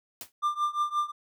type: noise with exponential decay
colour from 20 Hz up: white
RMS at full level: -35 dBFS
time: 0.21-0.32 s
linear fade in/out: 1 ms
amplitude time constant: 22 ms
type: tone with tremolo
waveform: triangle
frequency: 1192 Hz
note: D6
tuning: 25 cents sharp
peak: -20 dBFS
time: 0.42-1.12 s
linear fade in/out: 20 ms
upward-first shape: triangle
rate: 5.7 Hz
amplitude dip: 95%
effects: none